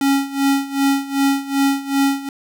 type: tone with tremolo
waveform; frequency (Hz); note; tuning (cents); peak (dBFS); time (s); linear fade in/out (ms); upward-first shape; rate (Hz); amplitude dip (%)
square; 275.9; C#4; -8; -13; 0.01-2.29; 2; sine; 2.6; 85
effects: none